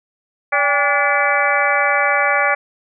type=harmonic tone with a mistuned harmonic; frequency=287.9 Hz; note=D4; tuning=34 cents flat; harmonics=2 / 3 / 4 / 5 / 6 / 7 / 8; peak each=-21 / -21 / -21 / -21 / -21 / -21 / -21 dBFS; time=0.52-2.55 s; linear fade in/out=10 ms; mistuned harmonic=3; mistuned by=-120 cents; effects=none